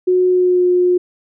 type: tone with pitch glide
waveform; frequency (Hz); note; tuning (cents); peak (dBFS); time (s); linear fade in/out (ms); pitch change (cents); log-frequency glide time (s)
sine; 365.3 to 359; F#4 to F4; -22 to +48; -10; 0.07-0.98; 10; -30; 0.28-0.66
effects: none